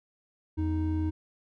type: tone pair together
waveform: triangle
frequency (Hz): 84.1 / 312.4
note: E2 / D#4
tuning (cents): +35 / +7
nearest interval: octave + major seventh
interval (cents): 2272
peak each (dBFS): -26 / -28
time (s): 0.57-1.11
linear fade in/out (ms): 20
effects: none